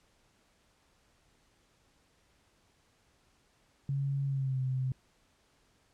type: tone with pitch glide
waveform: sine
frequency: 138.59 to 130.06 Hz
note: C#3 to C3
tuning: 0 to -10 cents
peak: -29 dBFS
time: 3.89-4.92 s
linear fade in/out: 2 ms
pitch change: -110 cents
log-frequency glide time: 4.26-4.6 s
effects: pink hiss -69 dBFS RMS until 5.93 s + low-pass 9000 Hz 12 dB/octave